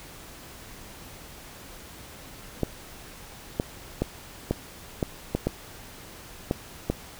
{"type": "clicks", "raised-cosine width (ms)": 2, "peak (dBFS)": -10, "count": 9, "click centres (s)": [2.633, 3.599, 4.02, 4.51, 5.028, 5.35, 5.47, 6.511, 6.9], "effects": ["pink hiss -45 dBFS RMS until 7.19 s"]}